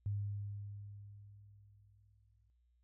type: tone with exponential decay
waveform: sine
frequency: 101.7 Hz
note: G#2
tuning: 36 cents flat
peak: -34 dBFS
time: 0.06-2.5 s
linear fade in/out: 0 ms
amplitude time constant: 530 ms
effects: noise-tail reverb RT60 0.3 s tail -21 dB re dry + added 60 Hz sine -70 dBFS peak until 2.83 s